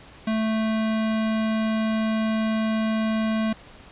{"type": "tone", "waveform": "square", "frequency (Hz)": 220, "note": "A3", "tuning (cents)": 0, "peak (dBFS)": -22, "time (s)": [0.27, 3.53], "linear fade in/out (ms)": 5, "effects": ["pink hiss -47 dBFS RMS until 3.91 s", "resampled to 8000 Hz"]}